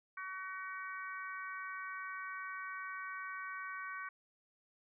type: harmonic tone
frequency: 377.5 Hz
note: F#4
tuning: 35 cents sharp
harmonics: 3 / 4 / 5 / 6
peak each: -45 / -45 / -49 / -51 dBFS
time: 0.17-4.09 s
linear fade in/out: 5 ms
effects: none